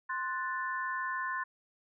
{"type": "chord", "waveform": "sine", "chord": "F# diminished", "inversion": "second", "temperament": "equal", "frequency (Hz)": [1046.5, 1480, 1760], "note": ["C6", "F#6", "A6"], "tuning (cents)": [0, 0, 0], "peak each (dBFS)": [-35, -39, -37], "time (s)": [0.09, 1.44], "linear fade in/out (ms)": 10, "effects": []}